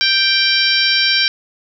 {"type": "harmonic tone", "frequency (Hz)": 784, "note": "G5", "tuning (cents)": 0, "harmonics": [2, 3, 4, 5, 6, 7], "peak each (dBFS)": [-19, -19, -19, -19, -19, -19], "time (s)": [0.01, 1.28], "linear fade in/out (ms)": 0, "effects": []}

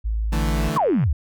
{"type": "tone", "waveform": "sine", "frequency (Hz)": 54.2, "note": "A1", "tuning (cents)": -25, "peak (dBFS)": -20, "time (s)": [0.04, 0.7], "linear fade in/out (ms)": 20}
{"type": "chord", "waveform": "sawtooth", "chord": "D suspended second", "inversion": "none", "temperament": "equal", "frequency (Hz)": [146.83, 164.81, 220], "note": ["D3", "E3", "A3"], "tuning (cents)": [0, 0, 0], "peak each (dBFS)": -23, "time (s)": [0.32, 0.78], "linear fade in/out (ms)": 10}
{"type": "click train", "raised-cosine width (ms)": 0.5, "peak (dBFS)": -22, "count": 45, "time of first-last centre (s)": [0.57, 1.038], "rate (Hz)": 94}
{"type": "exponential sweep", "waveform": "sine", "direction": "down", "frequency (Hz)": [1200, 59.6], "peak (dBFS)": -16, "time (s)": [0.76, 1.13], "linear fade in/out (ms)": 5}
{"effects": []}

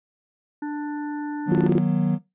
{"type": "harmonic tone", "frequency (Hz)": 295.3, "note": "D4", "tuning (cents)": 10, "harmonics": [1, 3, 5, 6], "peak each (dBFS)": [-26, -36, -42, -46], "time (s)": [0.62, 1.68], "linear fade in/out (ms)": 5}
{"type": "chord", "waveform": "triangle", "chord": "B major", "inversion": "first", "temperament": "equal with one note detuned", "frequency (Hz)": [155.56, 185, 240.7], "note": ["D#3", "F#3", "B3"], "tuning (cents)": [0, 0, -44], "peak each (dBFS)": [-21, -19, -23], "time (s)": [1.46, 2.19], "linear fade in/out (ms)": 50}
{"type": "tone bursts", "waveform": "sine", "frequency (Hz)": 351.5, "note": "F4", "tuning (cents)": 11, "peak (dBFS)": -17, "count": 5, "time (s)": [1.52, 1.781], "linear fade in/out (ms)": 0, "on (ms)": 29, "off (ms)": 29}
{"effects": ["noise-tail reverb RT60 0.2 s tail -18 dB re dry", "resampled to 8000 Hz"]}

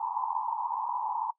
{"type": "band-pass noise", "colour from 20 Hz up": "white", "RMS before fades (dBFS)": -32, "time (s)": [0, 1.31], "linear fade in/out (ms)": 5, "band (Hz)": [860, 1000], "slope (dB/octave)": 96, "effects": ["noise-tail reverb RT60 0.1 s tail -20 dB re dry"]}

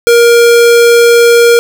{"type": "tone", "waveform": "square", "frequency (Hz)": 470.9, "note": "A#4", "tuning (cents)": 18, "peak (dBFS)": -3, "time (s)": [0.07, 1.59], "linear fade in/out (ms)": 0, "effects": []}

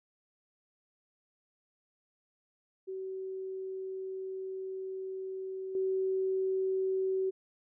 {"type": "tone with level steps", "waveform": "sine", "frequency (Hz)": 379.7, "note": "F#4", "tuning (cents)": 45, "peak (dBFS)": [-36, -28], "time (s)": [2.87, 7.31], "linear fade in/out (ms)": 20, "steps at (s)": 5.75, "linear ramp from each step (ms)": 2, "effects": []}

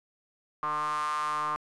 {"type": "ring-modulated tone", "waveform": "square", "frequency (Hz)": 75.3, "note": "D2", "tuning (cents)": 44, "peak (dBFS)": -26, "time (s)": [0.63, 1.56], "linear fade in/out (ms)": 0, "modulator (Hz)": 1130, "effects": ["resampled to 24000 Hz"]}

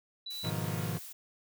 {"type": "tone", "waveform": "sine", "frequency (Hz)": 3951, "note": "B7", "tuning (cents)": 0, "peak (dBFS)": -38, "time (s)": [0.26, 0.5], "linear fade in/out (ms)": 5}
{"type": "noise", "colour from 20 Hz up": "blue", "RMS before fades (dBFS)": -46, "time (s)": [0.3, 1.13], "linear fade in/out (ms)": 10}
{"type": "chord", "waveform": "40% pulse", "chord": "F half-diminished seventh", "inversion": "first", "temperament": "equal", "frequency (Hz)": [103.83, 123.47, 155.56, 174.61], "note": ["Ab2", "Cb3", "Eb3", "F3"], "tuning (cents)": [0, 0, 0, 0], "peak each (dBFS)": [-37, -38, -36, -38], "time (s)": [0.43, 0.99], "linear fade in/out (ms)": 20}
{"effects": []}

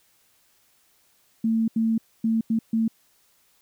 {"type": "tone bursts at uneven times", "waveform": "sine", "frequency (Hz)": 224.7, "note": "A3", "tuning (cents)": 37, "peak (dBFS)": -19, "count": 5, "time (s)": [[1.44, 1.68], [1.76, 1.98], [2.24, 2.41], [2.5, 2.59], [2.73, 2.88]], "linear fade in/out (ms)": 5, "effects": ["white hiss -63 dBFS RMS until 3.61 s"]}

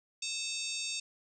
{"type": "harmonic tone with a mistuned harmonic", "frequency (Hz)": 920, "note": "A#5", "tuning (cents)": -23, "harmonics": [3, 4, 5, 6, 7, 8, 9], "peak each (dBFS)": [-40, -41, -42, -43, -43, -44, -45], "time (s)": [0.22, 1], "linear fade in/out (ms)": 5, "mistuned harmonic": 3, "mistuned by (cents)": -87, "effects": []}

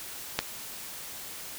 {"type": "clicks", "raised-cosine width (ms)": 0.2, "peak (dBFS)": [-7, -25], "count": 2, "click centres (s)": [0.39, 0.4], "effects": ["white hiss -41 dBFS RMS until 1.58 s"]}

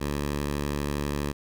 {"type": "tone", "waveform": "10% pulse", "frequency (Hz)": 72.3, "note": "D2", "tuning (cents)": -27, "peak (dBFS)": -19, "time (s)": [0, 1.33], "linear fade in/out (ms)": 20, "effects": []}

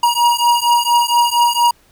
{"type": "beating tone pair", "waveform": "square", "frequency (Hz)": [950, 954.3], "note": ["A#5", "A#5"], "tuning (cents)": [33, 40], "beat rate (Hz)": 4.3, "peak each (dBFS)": -15, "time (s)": [0.03, 1.71], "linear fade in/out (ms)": 5, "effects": ["pink hiss -53 dBFS RMS until 1.91 s"]}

